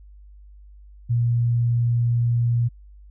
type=tone; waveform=sine; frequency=118.7 Hz; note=A#2; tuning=32 cents sharp; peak=-17 dBFS; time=1.09-2.69 s; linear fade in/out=20 ms; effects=added 50 Hz sine -43 dBFS peak until 3.1 s